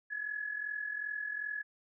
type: tone with amplitude modulation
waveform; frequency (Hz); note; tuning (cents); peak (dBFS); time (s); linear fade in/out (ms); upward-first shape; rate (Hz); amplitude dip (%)
sine; 1694; G#6; +34; -32; 0.1-1.63; 20; sine; 42.6; 70
effects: none